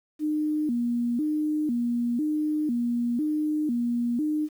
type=tone with vibrato; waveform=sine; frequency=269.4 Hz; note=C#4; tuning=49 cents flat; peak=-23 dBFS; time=0.19-4.49 s; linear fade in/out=50 ms; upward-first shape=square; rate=1 Hz; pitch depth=210 cents each way; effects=9-bit